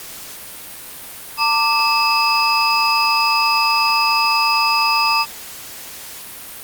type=tone cluster; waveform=sine; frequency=902 / 1174 / 2613 / 4963 Hz; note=A5 / D6 / E7 / D#8; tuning=+43 / -1 / -16 / -5 cents; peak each=-19 dBFS; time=1.37-5.26 s; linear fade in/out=50 ms; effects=white hiss -34 dBFS RMS until 6.63 s + Opus 48 kbps